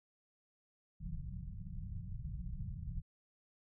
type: low-pass noise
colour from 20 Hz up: pink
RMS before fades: -43 dBFS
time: 1-3.02 s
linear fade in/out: 20 ms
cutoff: 190 Hz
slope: 96 dB/octave
effects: none